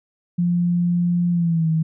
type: tone with pitch glide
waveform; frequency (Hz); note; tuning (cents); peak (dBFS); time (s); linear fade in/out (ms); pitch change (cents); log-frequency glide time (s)
sine; 174.61 to 160.12; F3 to D#3; 0 to +50; -16; 0.38-1.83; 10; -150; 1.31-1.69
effects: none